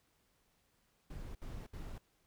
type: noise bursts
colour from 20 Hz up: brown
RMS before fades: -45 dBFS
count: 3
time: 1.1-1.982 s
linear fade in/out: 5 ms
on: 250 ms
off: 66 ms
effects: pink hiss -75 dBFS RMS until 2.26 s